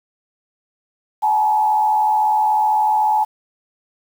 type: tone with frequency modulation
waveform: sine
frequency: 855 Hz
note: A5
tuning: 50 cents flat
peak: -13 dBFS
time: 1.22-3.25 s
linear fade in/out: 20 ms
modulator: 76.2 Hz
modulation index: 0.7
effects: 7-bit